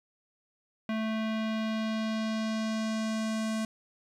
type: tone with low-pass filter sweep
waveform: square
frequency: 220 Hz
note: A3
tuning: in tune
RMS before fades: -31 dBFS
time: 0.89-3.65 s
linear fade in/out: 2 ms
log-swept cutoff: 2700 to 8700 Hz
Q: 1.3
effects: 10-bit